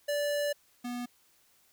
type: tone pair in turn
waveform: square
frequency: 582 / 243.8 Hz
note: D5 / B3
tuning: -16 / -22 cents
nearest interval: octave + minor third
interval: 1506 cents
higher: first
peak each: -29 / -35 dBFS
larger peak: first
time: 0.08-0.53 / 0.84-1.06 s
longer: first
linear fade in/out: 10 ms
effects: white hiss -66 dBFS RMS until 1.72 s